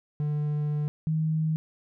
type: tone pair in turn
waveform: triangle / sine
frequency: 148.8 / 157.65 Hz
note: D3 / D#3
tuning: +23 / +23 cents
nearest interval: minor second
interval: 100 cents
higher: second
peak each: -23 dBFS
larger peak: neither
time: 0.2-0.88 / 1.07-1.56 s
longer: first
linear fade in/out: 0 ms
effects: none